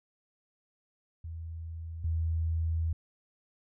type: tone pair in turn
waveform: sine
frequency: 82.1 / 81.64 Hz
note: E2 / E2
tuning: -6 / -16 cents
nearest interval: unison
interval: 10 cents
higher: first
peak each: -37 / -27 dBFS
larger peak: second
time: 1.24-2.04 / 2.04-2.93 s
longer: second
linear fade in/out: 5 ms
effects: none